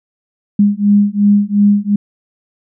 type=beating tone pair; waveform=sine; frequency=202.9 / 205.7 Hz; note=G#3 / G#3; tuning=-40 / -16 cents; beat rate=2.8 Hz; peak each=-11 dBFS; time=0.59-1.96 s; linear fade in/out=5 ms; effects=none